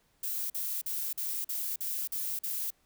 violet noise bursts, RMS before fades -34 dBFS, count 8, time 0.23-2.705 s, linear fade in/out 5 ms, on 270 ms, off 45 ms, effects pink hiss -70 dBFS RMS until 2.85 s

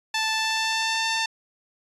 10% pulse tone with pitch glide, 880 to 895.9 Hz, A5 to A5, 0 to +31 cents, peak -14 dBFS, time 0.14-1.26 s, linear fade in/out 5 ms, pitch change +31 cents, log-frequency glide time 0.32-1.05 s, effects resampled to 24000 Hz

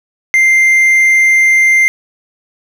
triangle tone, 2093 Hz, C7, in tune, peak -4 dBFS, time 0.34-1.88 s, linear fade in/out 0 ms, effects none

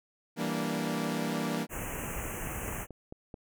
sawtooth chord, E half-diminished seventh, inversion none, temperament equal with one note detuned, 164.81 / 196 / 233.1 / 290.8 Hz, E3 / G3 / Bb3 / D4, 0 / 0 / 0 / -17 cents, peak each -32 / -33 / -30 / -33 dBFS, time 0.36-1.67 s, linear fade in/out 50 ms
pink band-stop noise, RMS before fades -37 dBFS, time 1.69-2.87 s, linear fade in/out 50 ms, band 2900 to 6200 Hz, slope 96 dB/octave
click train, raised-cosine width 2 ms, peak -29 dBFS, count 8, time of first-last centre 1.82-3.342 s, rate 4.6 Hz
effects none

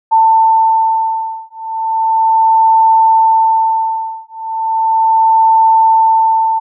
sine beating tone pair, 892 / 892.36 Hz, A5 / A5, +23 / +24 cents, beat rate 0.36 Hz, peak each -11 dBFS, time 0.11-6.6 s, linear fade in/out 20 ms, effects none

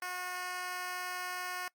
10% pulse tone with high-pass filter, 362.3 Hz, F#4, 36 cents flat, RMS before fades -39 dBFS, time 0.02-1.68 s, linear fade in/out 2 ms, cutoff 760 Hz, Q 0.75, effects noise-tail reverb RT60 0.1 s tail -22 dB re dry + Opus 32 kbps

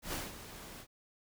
pink noise with ADSR envelope, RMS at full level -37 dBFS, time 0.02-0.87 s, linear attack 110 ms, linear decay 190 ms, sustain -12 dB, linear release 65 ms, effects none

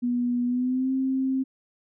sine tone with pitch glide, 243.6 to 264.1 Hz, B3 to C4, -24 to +16 cents, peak -22 dBFS, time 0.02-1.44 s, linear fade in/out 20 ms, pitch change +140 cents, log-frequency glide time 0.45-0.92 s, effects none

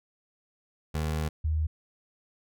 25% pulse / sine tone pair in turn, 77.78 / 78.1 Hz, D#2 / D#2, 0 / +7 cents, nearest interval unison, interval 7 cents, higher second, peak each -24 dBFS, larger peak neither, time 0.94-1.29 / 1.44-1.67 s, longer first, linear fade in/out 10 ms, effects none

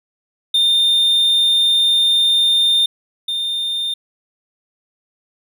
triangle tone pair in turn, 3622 / 3622 Hz, A7 / A7, +49 / +49 cents, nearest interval unison, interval 0 cents, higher neither, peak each -10 / -17 dBFS, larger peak first, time 0.54-2.86 / 3.28-3.94 s, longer first, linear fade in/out 5 ms, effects none

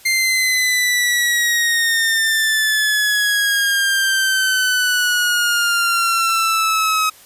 sawtooth exponential sweep, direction down, 2100 to 1270 Hz, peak -11 dBFS, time 0.05-7.1 s, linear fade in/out 10 ms, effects white hiss -45 dBFS RMS until 7.25 s + resampled to 32000 Hz

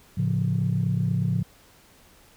sine chord, A augmented, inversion none, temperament equal, 110 / 138.59 / 174.61 Hz, A2 / C#3 / E#3, 0 / 0 / 0 cents, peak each -25 dBFS, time 0.17-1.43 s, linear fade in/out 10 ms, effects tanh soft clip ceiling -14 dBFS + pink hiss -55 dBFS RMS until 2.36 s

